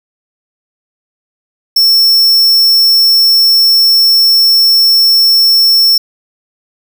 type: tone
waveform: square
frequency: 5400 Hz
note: E8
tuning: 41 cents sharp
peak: -5 dBFS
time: 1.76-5.98 s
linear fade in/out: 5 ms
effects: 7-bit